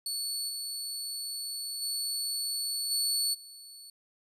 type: tone with level steps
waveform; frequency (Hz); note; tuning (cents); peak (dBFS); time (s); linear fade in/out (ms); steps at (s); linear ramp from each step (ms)
25% pulse; 4435; C#8; 0; -27 / -30 / -26 / -22 / -42; 0.06-3.9; 2; 0.48 / 1.81 / 2.9 / 3.33; 20
effects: none